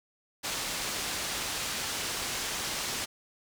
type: low-pass noise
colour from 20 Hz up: white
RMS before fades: -34 dBFS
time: 0.43-3.06 s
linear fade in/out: 20 ms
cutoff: 7000 Hz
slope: 12 dB/octave
effects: none